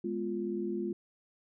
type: chord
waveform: sine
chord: F diminished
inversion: first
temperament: equal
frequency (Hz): 207.7 / 246.9 / 349.2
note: Ab3 / Cb4 / F4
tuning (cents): 0 / 0 / 0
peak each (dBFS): -36 / -40 / -34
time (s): 0.04-0.93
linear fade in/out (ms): 5
effects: none